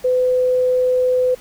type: tone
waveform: sine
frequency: 505 Hz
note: B4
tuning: 39 cents sharp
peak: -13 dBFS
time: 0.04-1.35 s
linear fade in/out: 10 ms
effects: pink hiss -44 dBFS RMS until 1.4 s